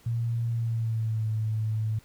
sine tone with pitch glide, 116.54 to 109.37 Hz, A#2 to A2, 0 to -10 cents, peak -25 dBFS, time 0.06-1.99 s, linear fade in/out 5 ms, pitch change -110 cents, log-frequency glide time 0.51-1.27 s, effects pink hiss -58 dBFS RMS until 2.04 s

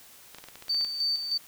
clicks, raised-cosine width 0.2 ms, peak -26 dBFS, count 10, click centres 0.347 / 0.385 / 0.44 / 0.486 / 0.556 / 0.624 / 0.683 / 0.746 / 0.811 / 0.849 s
sine tone with tremolo, 4575 Hz, D8, 46 cents flat, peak -24 dBFS, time 0.69-1.38 s, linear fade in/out 10 ms, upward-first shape square, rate 3.2 Hz, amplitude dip 55%
effects white hiss -52 dBFS RMS until 1.47 s

